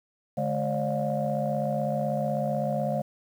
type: tone cluster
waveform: sine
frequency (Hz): 145.9 / 212.9 / 541 / 597 / 709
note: D3 / G#3 / C#5 / D5 / F5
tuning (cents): -11 / +43 / -42 / +28 / +26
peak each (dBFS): -31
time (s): 0.37-3.02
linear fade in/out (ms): 10
effects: tanh soft clip ceiling -15 dBFS + 9-bit